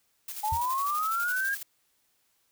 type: noise with tremolo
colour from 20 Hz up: blue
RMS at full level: -37 dBFS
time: 0.28-1.63 s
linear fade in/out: 5 ms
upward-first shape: square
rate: 12 Hz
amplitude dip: 50%
type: linear sweep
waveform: sine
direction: up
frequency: 831 to 1643 Hz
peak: -26 dBFS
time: 0.43-1.55 s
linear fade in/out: 10 ms
type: tone with exponential decay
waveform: sine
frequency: 82.7 Hz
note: E2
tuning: 6 cents sharp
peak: -26 dBFS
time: 0.52-0.64 s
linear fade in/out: 5 ms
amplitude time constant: 24 ms
effects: white hiss -71 dBFS RMS until 2.51 s